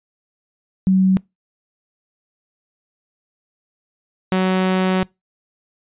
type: tone pair in turn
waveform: sine / sawtooth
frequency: 188.8 / 186.63 Hz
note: F#3 / F#3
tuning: +35 / +15 cents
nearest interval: unison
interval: 20 cents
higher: first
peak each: -11 dBFS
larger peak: neither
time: 0.87-1.17 / 4.32-5.03 s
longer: second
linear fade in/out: 0 ms
effects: noise-tail reverb RT60 0.2 s tail -24 dB re dry + resampled to 8000 Hz